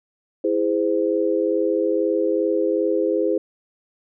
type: chord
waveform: sine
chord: E augmented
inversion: none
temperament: just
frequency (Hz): 329.6 / 412 / 515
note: E4 / G#4 / B#4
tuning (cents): 0 / -14 / -28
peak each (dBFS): -22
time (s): 0.44-3.38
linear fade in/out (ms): 5
effects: none